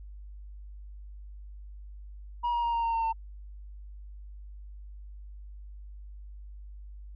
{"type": "tone with pitch steps", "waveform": "sine", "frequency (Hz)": [957, 947.6, 938.4, 929.2, 920.1, 911.1, 902.2], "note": ["A#5", "A#5", "A#5", "A#5", "A#5", "A#5", "A5"], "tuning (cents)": [45, 28, 11, -6, -23, -40, 43], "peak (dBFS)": -23, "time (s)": [2.43, 3.13], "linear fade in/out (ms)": 20, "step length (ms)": 100, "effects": ["tanh soft clip ceiling -25 dBFS", "added 50 Hz sine -42 dBFS peak until 7.15 s"]}